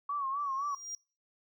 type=tone with vibrato; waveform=sine; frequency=1114 Hz; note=C#6; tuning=8 cents sharp; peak=-31 dBFS; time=0.09-0.75 s; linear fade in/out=5 ms; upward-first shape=sine; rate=3.9 Hz; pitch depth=83 cents each way
type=tone with exponential growth; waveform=triangle; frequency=5700 Hz; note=F8; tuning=34 cents sharp; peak=-34 dBFS; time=0.39-0.95 s; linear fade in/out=1 ms; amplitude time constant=120 ms
effects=noise-tail reverb RT60 0.4 s tail -25 dB re dry